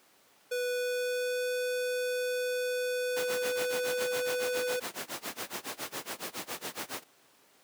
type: tone with pitch glide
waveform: square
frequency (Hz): 493.9 to 498.2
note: B4 to B4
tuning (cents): 0 to +15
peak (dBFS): -30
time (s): 0.51-4.8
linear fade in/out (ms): 10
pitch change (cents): +15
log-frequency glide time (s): 0.65-1.52
type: noise with tremolo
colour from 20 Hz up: pink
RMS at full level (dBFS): -34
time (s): 3.16-7.04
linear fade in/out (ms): 10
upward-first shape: sine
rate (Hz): 7.2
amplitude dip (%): 95
effects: pink hiss -62 dBFS RMS until 7.63 s + high-pass 300 Hz 12 dB/octave